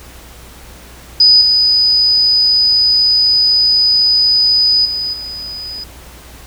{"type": "tone with level steps", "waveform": "sine", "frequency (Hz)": 4978, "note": "D#8", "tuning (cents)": 0, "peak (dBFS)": [-4, -8, -16, -23], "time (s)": [1.2, 5.84], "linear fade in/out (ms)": 5, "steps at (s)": [1.41, 4.85, 5.13], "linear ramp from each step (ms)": 5, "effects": ["added 60 Hz sine -38 dBFS peak until 6.46 s", "pink hiss -38 dBFS RMS until 6.46 s"]}